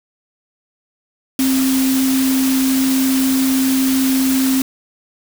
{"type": "tone in noise", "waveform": "sine", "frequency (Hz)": 264.2, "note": "C4", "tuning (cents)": 17, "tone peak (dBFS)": -13, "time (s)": [1.39, 4.62], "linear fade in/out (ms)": 2, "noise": "white", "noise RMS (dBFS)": -23, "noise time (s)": [1.39, 4.62], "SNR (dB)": 7, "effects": []}